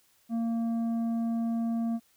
triangle tone with tanh clipping, 230 Hz, A#3, 23 cents flat, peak -28 dBFS, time 0.29-2 s, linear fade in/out 50 ms, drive 11 dB, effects white hiss -66 dBFS RMS until 2.16 s

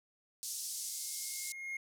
pink band-pass noise, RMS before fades -41 dBFS, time 0.43-1.52 s, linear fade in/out 0 ms, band 5200 to 12000 Hz, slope 24 dB/octave
triangle tone with exponential growth, 2144 Hz, C7, 42 cents sharp, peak -34 dBFS, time 0.71-1.77 s, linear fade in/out 5 ms, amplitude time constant 230 ms
effects none

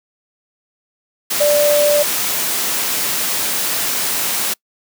sine tone in noise, 587.3 Hz, D5, in tune, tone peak -11 dBFS, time 1.4-2.03 s, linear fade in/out 10 ms, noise white, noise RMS -19 dBFS, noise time 1.3-4.54 s, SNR +5 dB, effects noise-tail reverb RT60 0.1 s tail -26 dB re dry + high-pass 150 Hz 12 dB/octave

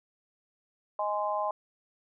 sine chord, Ab major, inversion second, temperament just, 623 / 830.6 / 1038.3 Hz, Eb5 / Ab5 / C6, +2 / 0 / -14 cents, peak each -32 dBFS, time 0.99-1.51 s, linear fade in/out 2 ms, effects none

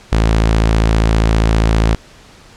sawtooth tone, 55 Hz, A1, in tune, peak -6 dBFS, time 0.12-1.95 s, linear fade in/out 5 ms, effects pink hiss -42 dBFS RMS until 2.56 s + low-pass 7000 Hz 12 dB/octave

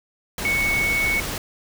sine tone in noise, 2217 Hz, C#7, in tune, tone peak -19 dBFS, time 0.45-1.2 s, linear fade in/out 2 ms, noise pink, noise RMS -28 dBFS, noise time 0.38-1.38 s, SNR +6 dB, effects none

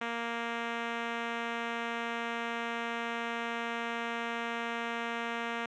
5% pulse tone, 233.1 Hz, A#3, in tune, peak -21 dBFS, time 0.01-5.66 s, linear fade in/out 5 ms, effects low-pass 3000 Hz 12 dB/octave

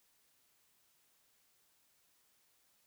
silence, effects white hiss -73 dBFS RMS until 2.86 s

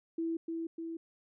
sine tone with echo, 329.6 Hz, E4, in tune, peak -31 dBFS, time 0.18-0.37 s, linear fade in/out 5 ms, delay 300 ms, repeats 2, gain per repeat -3 dB, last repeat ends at 0.97 s, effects none

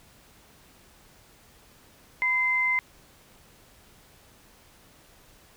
sine tone pair together, 995.2 / 2075 Hz, B5 / C7, +13 / -15 cents, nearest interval octave + minor second, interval 1272 cents, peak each -31 / -22 dBFS, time 2.22-2.79 s, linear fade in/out 0 ms, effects pink hiss -56 dBFS RMS until 5.56 s

